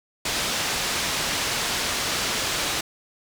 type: low-pass noise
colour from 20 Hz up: white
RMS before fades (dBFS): -26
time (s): 0.25-2.81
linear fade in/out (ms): 5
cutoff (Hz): 5600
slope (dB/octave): 12
effects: none